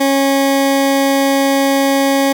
20% pulse tone, 274.3 Hz, C#4, 18 cents flat, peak -6 dBFS, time 0-2.33 s, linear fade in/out 10 ms, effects none

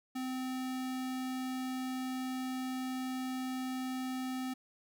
square tone, 257.9 Hz, C4, 25 cents flat, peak -36 dBFS, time 0.15-4.54 s, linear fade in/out 10 ms, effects none

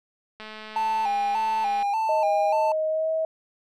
click train, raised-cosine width 0.3 ms, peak -24 dBFS, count 309, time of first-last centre 0.4-1.826 s, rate 216 Hz
triangle tone with vibrato, 845 Hz, G#5, 30 cents sharp, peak -20 dBFS, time 0.76-2.72 s, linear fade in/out 2 ms, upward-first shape square, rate 1.7 Hz, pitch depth 81 cents each way
sine tone with pitch glide, 627 to 640.2 Hz, D#5 to D#5, +13 to +49 cents, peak -22 dBFS, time 2.09-3.25 s, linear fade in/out 2 ms, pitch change +36 cents, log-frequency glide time 2.88-3.1 s
effects none

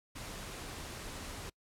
pink noise, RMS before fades -44 dBFS, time 0.15-1.5 s, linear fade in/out 10 ms, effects noise-tail reverb RT60 0.1 s tail -26 dB re dry + low-pass 11000 Hz 12 dB/octave

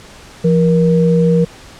sine tone pair together, 170.5 / 472.9 Hz, F3 / A#4, -41 / +25 cents, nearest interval octave + tritone, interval 1766 cents, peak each -10 / -13 dBFS, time 0.44-1.45 s, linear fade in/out 10 ms, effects pink hiss -38 dBFS RMS until 1.79 s + low-pass 8000 Hz 12 dB/octave

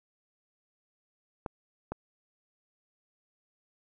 clicks, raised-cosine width 1 ms, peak -20 dBFS, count 2, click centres 1.462 / 1.92 s, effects none

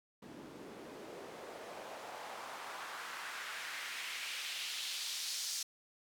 white noise with band-pass filter sweep, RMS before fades -44 dBFS, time 0.22-5.63 s, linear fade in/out 5 ms, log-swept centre 240 to 5500 Hz, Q 1.5, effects none

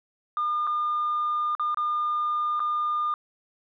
sine tone with dropouts, 1210 Hz, D#6, 49 cents flat, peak -22 dBFS, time 0.37-3.14 s, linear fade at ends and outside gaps 1 ms, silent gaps 0.669-0.673 / 1.551-1.596 / 1.745-1.772 / 2.595-2.602 s, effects tanh soft clip ceiling -20 dBFS

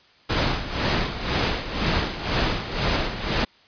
pink noise with tremolo, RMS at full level -21 dBFS, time 0.29-3.45 s, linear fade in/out 10 ms, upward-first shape sine, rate 2 Hz, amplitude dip 70%, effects white hiss -55 dBFS RMS until 3.67 s + resampled to 11025 Hz

